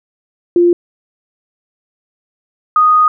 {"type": "tone pair in turn", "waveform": "sine", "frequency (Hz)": [348.3, 1241.2], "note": ["F4", "D#6"], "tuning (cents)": [-5, -5], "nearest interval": "octave + minor seventh", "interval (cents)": 2200, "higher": "second", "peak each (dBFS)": -6, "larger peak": "neither", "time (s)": [[0.56, 0.73], [2.76, 3.08]], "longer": "second", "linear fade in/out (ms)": 2, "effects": []}